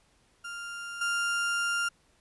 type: tone with level steps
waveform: 35% pulse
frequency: 1396.9 Hz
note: F6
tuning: in tune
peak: -35 / -25 dBFS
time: 0.44-1.89 s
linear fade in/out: 10 ms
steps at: 1.01 s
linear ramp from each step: 5 ms
effects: pink hiss -66 dBFS RMS until 2.2 s + resampled to 24000 Hz